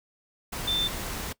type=tone in noise; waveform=sine; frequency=3555 Hz; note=A7; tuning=17 cents sharp; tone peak=-24 dBFS; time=0.67-0.88 s; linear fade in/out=10 ms; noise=pink; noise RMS=-34 dBFS; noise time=0.52-1.33 s; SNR=+7 dB; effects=noise-tail reverb RT60 0.1 s tail -20 dB re dry